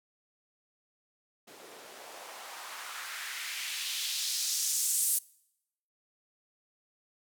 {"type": "noise with band-pass filter sweep", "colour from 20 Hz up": "blue", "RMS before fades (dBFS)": -35, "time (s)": [1.47, 5.19], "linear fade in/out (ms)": 10, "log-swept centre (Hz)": [330, 10000], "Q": 1.6, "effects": ["noise-tail reverb RT60 0.8 s tail -24 dB re dry"]}